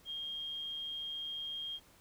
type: tone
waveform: sine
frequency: 3227 Hz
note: G7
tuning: 50 cents sharp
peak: -38 dBFS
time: 0.05-1.8 s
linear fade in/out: 50 ms
effects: pink hiss -63 dBFS RMS until 2 s